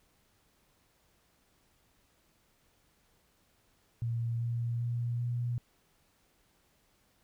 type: tone with pitch steps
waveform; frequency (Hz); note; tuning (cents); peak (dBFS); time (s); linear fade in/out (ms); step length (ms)
sine; 116.54 / 117.89 / 119.26 / 120.65; A#2 / A#2 / A#2 / B2; 0 / +20 / +40 / -40; -30; 4.02-5.58; 0; 390
effects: pink hiss -70 dBFS RMS until 7.23 s